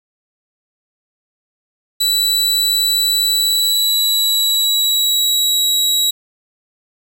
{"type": "tone with pitch glide", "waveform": "sawtooth", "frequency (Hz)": [3951, 3867], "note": ["B7", "B7"], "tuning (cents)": [0, -37], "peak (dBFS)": -10, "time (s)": [2, 6.11], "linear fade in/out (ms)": 10, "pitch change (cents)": -37, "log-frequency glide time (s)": [3.3, 5.66], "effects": ["7-bit"]}